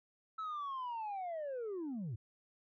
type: linear sweep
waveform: sine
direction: down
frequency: 1317 to 96.5 Hz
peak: -36 dBFS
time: 0.38-2.16 s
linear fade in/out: 10 ms
effects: tanh soft clip ceiling -37 dBFS